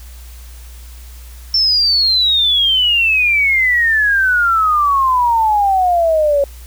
sine exponential sweep, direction down, 5410 to 554.4 Hz, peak -10 dBFS, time 1.54-6.44 s, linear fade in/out 2 ms, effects added 60 Hz sine -32 dBFS peak until 6.66 s + white hiss -43 dBFS RMS until 6.66 s

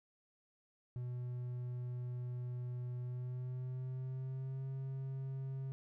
triangle tone with pitch glide, 123.47 to 133.87 Hz, B2 to C3, 0 to +40 cents, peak -37 dBFS, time 0.96-5.72 s, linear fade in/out 0 ms, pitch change +140 cents, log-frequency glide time 3-4.67 s, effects none

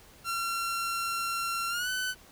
sawtooth tone with pitch glide, 1366 to 1506.9 Hz, F6 to F#6, -39 to +31 cents, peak -26 dBFS, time 0.24-2.15 s, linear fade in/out 50 ms, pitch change +170 cents, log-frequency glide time 1.69-1.89 s, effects pink hiss -55 dBFS RMS until 2.31 s

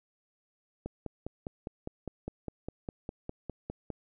click train, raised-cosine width 2 ms, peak -23 dBFS, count 16, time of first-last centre 0.86-3.903 s, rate 4.93 Hz, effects none

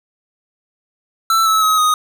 square tone with pitch steps, 1331 / 1302.1 / 1273.8 / 1246.2 Hz, E6 / E6 / D#6 / D#6, +16 / -22 / +40 / +2 cents, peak -12 dBFS, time 1.3-1.94 s, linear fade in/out 2 ms, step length 160 ms, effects none

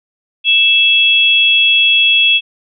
sine tone pair together, 2642 / 3329 Hz, E7 / G#7, +3 / +3 cents, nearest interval major third, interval 400 cents, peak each -10 dBFS, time 0.44-2.41 s, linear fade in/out 50 ms, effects none

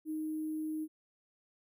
sine tone with sample-and-hold, 311.1 Hz, D#4, in tune, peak -34 dBFS, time 0.05-0.88 s, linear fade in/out 50 ms, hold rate 11025 Hz, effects none

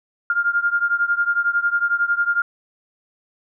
sine beating tone pair, 1401 / 1412 Hz, F6 / F6, +5 / +19 cents, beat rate 11 Hz, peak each -19 / -21 dBFS, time 0.3-2.42 s, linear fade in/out 2 ms, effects none

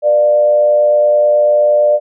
sine tone with frequency modulation, 595 Hz, D5, 22 cents sharp, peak -7 dBFS, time 0.02-2 s, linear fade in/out 50 ms, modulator 109 Hz, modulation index 0.35, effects none

